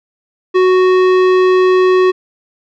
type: tone with tanh clipping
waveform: sine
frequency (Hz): 370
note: F#4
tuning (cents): 0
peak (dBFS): -9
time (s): 0.54-2.12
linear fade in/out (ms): 20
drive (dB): 16
effects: none